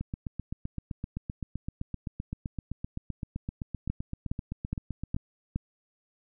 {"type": "two click trains", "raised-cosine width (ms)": 5, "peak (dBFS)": [-21, -17], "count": [41, 5], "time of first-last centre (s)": [[0.01, 5.165], [3.9, 5.56]], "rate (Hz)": [7.76, 2.41], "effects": []}